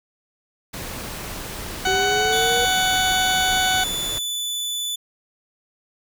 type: noise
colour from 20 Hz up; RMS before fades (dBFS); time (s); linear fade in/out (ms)
pink; -32; 0.73-4.19; 10
type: harmonic tone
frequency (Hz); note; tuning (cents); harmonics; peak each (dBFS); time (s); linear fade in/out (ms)
747; F#5; +16; 1 / 2 / 3 / 4 / 5 / 6 / 8 / 9; -22 / -23 / -30 / -27 / -30 / -32 / -35 / -32; 1.85-3.84; 5
type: linear sweep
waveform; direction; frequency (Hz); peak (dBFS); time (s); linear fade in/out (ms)
sine; up; 380.1 to 483.3; -23; 1.87-2.65; 0
type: tone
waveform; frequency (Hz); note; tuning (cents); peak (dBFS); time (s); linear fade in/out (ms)
sawtooth; 3484; A7; -18; -21; 2.32-4.96; 10
effects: none